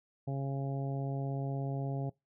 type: harmonic tone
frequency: 137.2 Hz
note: C#3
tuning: 17 cents flat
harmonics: 1 / 2 / 3 / 4 / 5 / 6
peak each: -33 / -42 / -45 / -46 / -45 / -51 dBFS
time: 0.27-2.1 s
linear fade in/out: 10 ms
effects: noise-tail reverb RT60 0.2 s tail -23 dB re dry